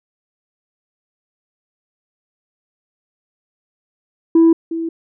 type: tone with echo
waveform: sine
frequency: 329.4 Hz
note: E4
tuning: 1 cent flat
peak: -5 dBFS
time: 4.35-4.53 s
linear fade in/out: 5 ms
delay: 360 ms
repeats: 1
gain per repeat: -14 dB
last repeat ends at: 4.89 s
effects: tanh soft clip ceiling -5 dBFS